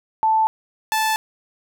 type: tone pair in turn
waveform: sine / sawtooth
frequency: 880 / 875.6 Hz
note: A5 / A5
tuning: 0 / -9 cents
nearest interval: unison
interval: 9 cents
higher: first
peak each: -14 dBFS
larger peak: neither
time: 0.23-0.47 / 0.92-1.16 s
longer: neither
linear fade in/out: 0 ms
effects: none